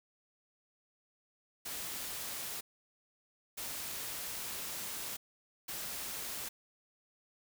white noise bursts at uneven times, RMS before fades -41 dBFS, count 3, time 1.65-2.61 / 3.57-5.17 / 5.68-6.49 s, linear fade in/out 10 ms, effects none

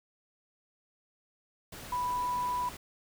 sine tone in noise, 987.8 Hz, B5, in tune, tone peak -29 dBFS, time 1.92-2.69 s, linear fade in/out 5 ms, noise pink, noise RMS -45 dBFS, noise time 1.72-2.77 s, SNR +13 dB, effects none

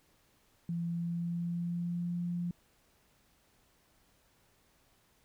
sine tone with pitch glide, 169.8 to 174.17 Hz, F3 to F3, -48 to -4 cents, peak -32 dBFS, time 0.69-2.51 s, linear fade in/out 2 ms, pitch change +44 cents, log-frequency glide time 0.87-2.17 s, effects pink hiss -69 dBFS RMS until 5.24 s

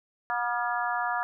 harmonic tone with a mistuned harmonic, 241.1 Hz, B3, 41 cents flat, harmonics 3 / 4 / 5 / 6 / 7, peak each -31 / -32 / -33 / -34 / -34 dBFS, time 0.3-1.23 s, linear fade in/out 0 ms, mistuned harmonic 6, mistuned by -53 cents, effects none

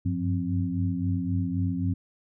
sine tone cluster, 94.3 / 98.1 / 176.5 / 264.1 Hz, F#2 / G2 / F3 / C4, +33 / +2 / +19 / +16 cents, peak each -30 dBFS, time 0.05-1.94 s, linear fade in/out 10 ms, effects none

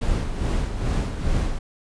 brown noise with tremolo, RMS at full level -21 dBFS, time 0.01-1.59 s, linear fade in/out 10 ms, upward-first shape sine, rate 2.4 Hz, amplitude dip 55%, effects resampled to 22050 Hz

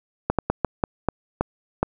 slowing click train, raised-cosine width 1 ms, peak -5 dBFS, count 8, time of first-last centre 0.3-1.83 s, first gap 87 ms, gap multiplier 1.3, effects none

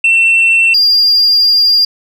sine tone pair in turn, 2696 / 4804 Hz, E7 / D8, +38 / +38 cents, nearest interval minor seventh, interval 1000 cents, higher second, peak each -4 dBFS, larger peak neither, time 0.04-0.74 / 0.74-1.85 s, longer second, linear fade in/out 5 ms, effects tanh soft clip ceiling -4 dBFS

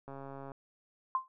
click train, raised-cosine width 1 ms, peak -32 dBFS, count 61, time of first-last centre 0.08-0.518 s, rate 137 Hz
sine tone with exponential decay, 1045 Hz, C6, 2 cents flat, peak -24 dBFS, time 1.15-1.28 s, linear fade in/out 1 ms, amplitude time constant 27 ms
effects none

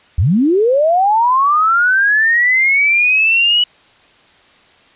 sine linear sweep, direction up, 65.41 to 2952 Hz, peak -9 dBFS, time 0.18-3.64 s, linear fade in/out 5 ms, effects white hiss -48 dBFS RMS until 4.95 s + resampled to 8000 Hz

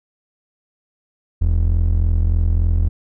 triangle ring-modulated tone, 60.6 Hz, B1, 32 cents flat, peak -8 dBFS, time 1.41-2.89 s, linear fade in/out 10 ms, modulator 21.7 Hz, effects none

